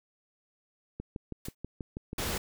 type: click train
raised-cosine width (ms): 3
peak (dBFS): -24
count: 8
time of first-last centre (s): 1-2.131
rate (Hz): 6.19
type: noise with exponential decay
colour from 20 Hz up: white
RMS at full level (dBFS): -37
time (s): 1.45-1.55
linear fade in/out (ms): 5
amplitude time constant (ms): 20
type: noise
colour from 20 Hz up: pink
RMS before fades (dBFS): -33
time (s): 2.18-2.38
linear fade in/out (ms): 5
effects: none